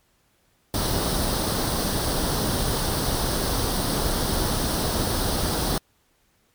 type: noise with comb filter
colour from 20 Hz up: pink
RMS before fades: -24 dBFS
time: 0.74-5.78 s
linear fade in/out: 2 ms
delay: 0.21 ms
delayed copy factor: +0.65
effects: pink hiss -65 dBFS RMS until 6.54 s + MP3 96 kbps